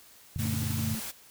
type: chord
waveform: sine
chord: Gb augmented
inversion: none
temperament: just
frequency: 92.5 / 115.62 / 144.53 Hz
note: Gb2 / Bb2 / D3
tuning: 0 / -14 / -27 cents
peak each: -33 / -34 / -35 dBFS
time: 0.36-0.95 s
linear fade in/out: 0 ms
type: noise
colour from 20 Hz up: white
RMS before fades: -38 dBFS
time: 0.38-1.12 s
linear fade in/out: 20 ms
type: tone with tremolo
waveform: sine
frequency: 221.3 Hz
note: A3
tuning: 10 cents sharp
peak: -31 dBFS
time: 0.39-1 s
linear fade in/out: 10 ms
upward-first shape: triangle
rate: 2.6 Hz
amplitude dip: 55%
type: tone bursts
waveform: triangle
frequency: 280 Hz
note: C#4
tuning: 18 cents sharp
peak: -36 dBFS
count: 5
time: 0.45-0.805 s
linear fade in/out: 2 ms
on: 23 ms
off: 60 ms
effects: white hiss -55 dBFS RMS until 1.3 s